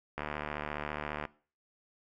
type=click train; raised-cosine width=0.5 ms; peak=-20 dBFS; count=81; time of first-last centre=0.18-1.252 s; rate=74.6 Hz; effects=noise-tail reverb RT60 0.4 s tail -20 dB re dry